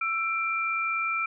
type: tone pair together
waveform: sine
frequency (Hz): 1332.7 / 2363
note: E6 / D7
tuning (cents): +19 / +10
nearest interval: minor seventh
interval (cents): 991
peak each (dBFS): -28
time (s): 0.01-1.26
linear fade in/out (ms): 5
effects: none